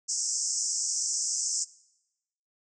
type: band-pass noise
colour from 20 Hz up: white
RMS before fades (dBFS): -30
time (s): 0.08-1.65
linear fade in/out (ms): 20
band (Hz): 5200 to 8100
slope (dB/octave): 96
effects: noise-tail reverb RT60 0.9 s tail -21 dB re dry